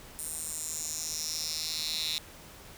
10% pulse tone with high-pass filter sweep, 156.9 Hz, D#3, 15 cents sharp, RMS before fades -35 dBFS, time 0.19-2.18 s, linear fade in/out 0 ms, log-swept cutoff 9200 to 3700 Hz, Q 3.9, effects pink hiss -50 dBFS RMS until 2.77 s

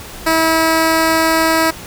10% pulse tone, 323.4 Hz, E4, 33 cents flat, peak -3 dBFS, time 0.26-1.71 s, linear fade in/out 10 ms, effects pink hiss -32 dBFS RMS until 1.86 s

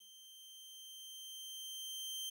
sawtooth tone with level ramp, 3136 Hz, G7, in tune, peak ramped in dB -54 to -37 dBFS, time 0-2.3 s, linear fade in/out 10 ms, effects 12-bit

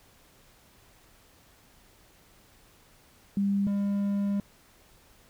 sine / triangle tone pair in turn, 199.2 / 200.9 Hz, G3 / G3, +28 / +43 cents, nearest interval unison, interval 15 cents, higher second, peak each -23 dBFS, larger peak neither, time 3.37-3.67 / 3.67-4.4 s, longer second, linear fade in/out 2 ms, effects pink hiss -59 dBFS RMS until 5.29 s

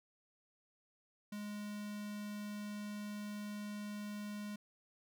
square tone with notch filter, 207.7 Hz, G#3, in tune, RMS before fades -44 dBFS, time 1.32-4.56 s, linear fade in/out 5 ms, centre 730 Hz, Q 1.7, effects none

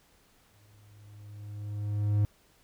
triangle tone with exponential growth, 103.83 Hz, G#2, in tune, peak -19 dBFS, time 0.54-2.25 s, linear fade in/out 0 ms, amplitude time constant 370 ms, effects pink hiss -64 dBFS RMS until 2.63 s

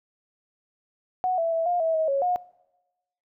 sine tone with pitch steps, 738 / 663 / 657 / 707 / 650 / 636 / 552 / 719 Hz, F#5 / E5 / E5 / F5 / E5 / D#5 / C#5 / F#5, -5 / +10 / -6 / +21 / -24 / +38 / -7 / -50 cents, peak -21 dBFS, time 1.24-2.36 s, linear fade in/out 0 ms, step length 140 ms, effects noise-tail reverb RT60 1.0 s tail -22 dB re dry

